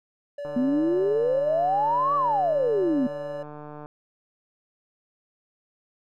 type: tone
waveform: triangle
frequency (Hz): 575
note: D5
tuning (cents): -37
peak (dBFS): -29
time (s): 0.38-3.43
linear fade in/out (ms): 5
type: click train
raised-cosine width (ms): 1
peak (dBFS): -27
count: 509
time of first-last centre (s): 0.45-3.859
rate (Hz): 149
type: exponential two-way sweep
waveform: sine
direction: up then down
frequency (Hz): 242.5 to 1174.7 to 242.5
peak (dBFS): -20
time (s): 0.56-3.07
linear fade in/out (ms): 5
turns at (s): 2.15
effects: none